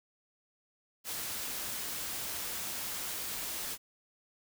white noise, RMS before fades -38 dBFS, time 1.04-3.78 s, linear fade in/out 50 ms, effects none

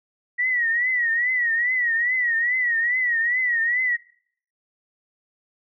sine tone with vibrato, 1924 Hz, B6, 46 cents flat, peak -19 dBFS, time 0.38-3.97 s, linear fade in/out 20 ms, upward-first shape triangle, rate 2.4 Hz, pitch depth 120 cents each way, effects noise-tail reverb RT60 0.6 s tail -23 dB re dry

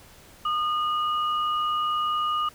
sine tone pair together, 1222 / 2906 Hz, D#6 / F#7, -32 / -32 cents, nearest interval octave + minor third, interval 1500 cents, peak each -23 / -33 dBFS, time 0.45-2.49 s, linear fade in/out 5 ms, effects pink hiss -51 dBFS RMS until 2.54 s

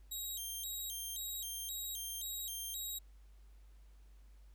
5% pulse tone with vibrato, 3484 Hz, A7, 18 cents flat, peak -33 dBFS, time 0.11-2.99 s, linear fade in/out 10 ms, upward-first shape square, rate 1.9 Hz, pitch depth 160 cents each way, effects added 50 Hz sine -56 dBFS peak until 4.54 s + pink hiss -74 dBFS RMS until 4.54 s

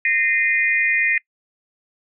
sine tone cluster, 1843 / 2073 / 2450 Hz, A#6 / C7 / D#7, -20 / -17 / -27 cents, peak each -20 dBFS, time 0.05-1.18 s, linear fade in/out 2 ms, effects noise-tail reverb RT60 0.1 s tail -24 dB re dry

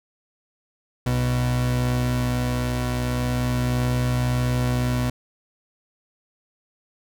30% pulse tone pair together, 62.03 / 123.7 Hz, B1 / B2, +8 / +3 cents, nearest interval octave, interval 1195 cents, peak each -25 / -19 dBFS, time 1.06-5.1 s, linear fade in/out 5 ms, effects none

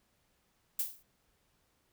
violet noise with exponential decay, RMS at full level -29 dBFS, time 0.79-1.03 s, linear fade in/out 5 ms, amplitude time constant 52 ms, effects pink hiss -74 dBFS RMS until 1.92 s

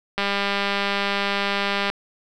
click train, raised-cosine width 0.3 ms, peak -7 dBFS, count 345, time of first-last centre 0.18-1.9 s, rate 200 Hz, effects none

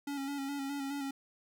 square tone with vibrato, 278.7 Hz, C#4, 9 cents sharp, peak -36 dBFS, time 0.07-1.11 s, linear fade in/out 5 ms, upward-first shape square, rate 4.8 Hz, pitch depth 32 cents each way, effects none

